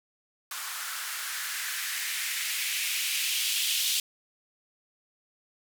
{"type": "noise with band-pass filter sweep", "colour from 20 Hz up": "violet", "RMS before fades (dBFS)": -31, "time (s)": [0.51, 4], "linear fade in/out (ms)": 2, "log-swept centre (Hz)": [1200, 3300], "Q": 2.4, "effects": []}